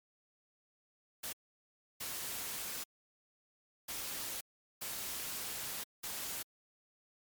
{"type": "noise bursts at uneven times", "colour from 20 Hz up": "white", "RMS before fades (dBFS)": -41, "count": 5, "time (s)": [[1.23, 1.33], [2, 2.84], [3.88, 4.41], [4.81, 5.84], [6.03, 6.43]], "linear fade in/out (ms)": 10, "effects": ["MP3 96 kbps"]}